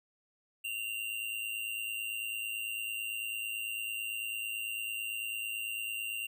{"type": "tone with amplitude modulation", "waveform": "square", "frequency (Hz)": 2774, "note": "F7", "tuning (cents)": -12, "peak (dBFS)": -33, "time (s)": [0.64, 6.27], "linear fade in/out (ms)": 10, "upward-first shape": "sine", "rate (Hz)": 109, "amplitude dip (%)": 60, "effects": []}